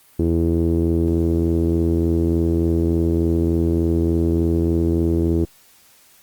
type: tone with low-pass filter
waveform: sawtooth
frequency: 83.4 Hz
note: E2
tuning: 21 cents sharp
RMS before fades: -18 dBFS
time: 0.19-5.45 s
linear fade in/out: 5 ms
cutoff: 360 Hz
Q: 4.8
effects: white hiss -52 dBFS RMS until 6.22 s + Opus 32 kbps